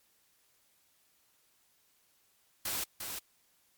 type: noise with echo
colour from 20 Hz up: white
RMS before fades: -35 dBFS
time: 2.65-2.84 s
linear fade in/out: 5 ms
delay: 350 ms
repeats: 1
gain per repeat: -5 dB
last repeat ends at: 3.19 s
effects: white hiss -70 dBFS RMS until 3.77 s + MP3 96 kbps